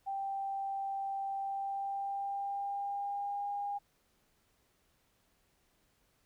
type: tone with pitch glide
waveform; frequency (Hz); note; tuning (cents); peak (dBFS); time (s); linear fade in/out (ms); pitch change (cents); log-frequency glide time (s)
sine; 785 to 810.3; G5 to G#5; +2 to -43; -34; 0.06-3.79; 20; +55; 1.4-3.5
effects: pink hiss -73 dBFS RMS until 6.25 s